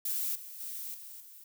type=noise with level steps; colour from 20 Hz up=violet; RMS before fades=-33 / -46 / -40 / -47 / -52 dBFS; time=0.05-1.44 s; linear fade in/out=5 ms; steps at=0.35 / 0.6 / 0.94 / 1.2 s; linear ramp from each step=5 ms; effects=none